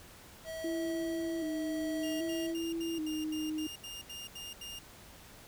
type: tone with tremolo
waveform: square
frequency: 646 Hz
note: E5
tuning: 35 cents flat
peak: -39 dBFS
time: 0.44-2.55 s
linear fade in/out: 50 ms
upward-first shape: sine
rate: 0.77 Hz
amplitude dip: 30%
type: tone with vibrato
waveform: sine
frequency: 321 Hz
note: E4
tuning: 46 cents flat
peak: -33 dBFS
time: 0.64-3.67 s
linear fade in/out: 5 ms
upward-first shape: square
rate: 0.64 Hz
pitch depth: 58 cents each way
type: tone bursts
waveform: sawtooth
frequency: 2819 Hz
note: F7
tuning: 16 cents sharp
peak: -39 dBFS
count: 11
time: 2.03-4.79 s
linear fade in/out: 5 ms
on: 180 ms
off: 78 ms
effects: pink hiss -54 dBFS RMS until 5.47 s